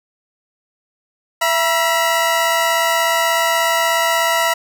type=tone pair together; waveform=20% pulse; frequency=668.2 / 964 Hz; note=E5 / B5; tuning=+23 / -42 cents; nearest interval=tritone; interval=635 cents; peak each=-12 dBFS; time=1.41-4.54 s; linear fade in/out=10 ms; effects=none